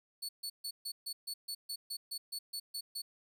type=tone bursts; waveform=sawtooth; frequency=4435 Hz; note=C#8; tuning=in tune; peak=-35 dBFS; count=14; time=0.22-3.02 s; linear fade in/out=10 ms; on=70 ms; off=140 ms; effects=12-bit